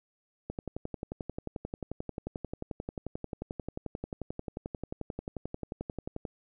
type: click train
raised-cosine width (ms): 2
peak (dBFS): -22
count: 66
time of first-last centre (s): 0.5-6.252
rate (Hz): 11.3
effects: none